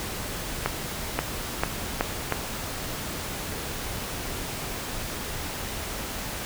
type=accelerating click train; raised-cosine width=0.5 ms; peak=-7 dBFS; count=5; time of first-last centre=0.66-2.323 s; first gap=530 ms; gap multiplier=0.84; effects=pink hiss -33 dBFS RMS until 6.45 s